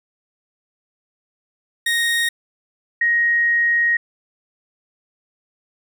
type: tone pair in turn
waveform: 30% pulse / sine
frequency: 1864.7 / 1878.8 Hz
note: A#6 / A#6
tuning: 0 / +13 cents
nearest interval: unison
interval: 13 cents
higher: second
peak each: -14 dBFS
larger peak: neither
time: 1.86-2.29 / 3.01-3.97 s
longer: second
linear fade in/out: 5 ms
effects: none